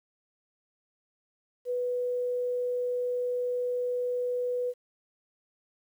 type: tone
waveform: sine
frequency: 493.5 Hz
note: B4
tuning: 1 cent flat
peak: -27 dBFS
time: 1.65-4.74 s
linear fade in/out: 50 ms
effects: 10-bit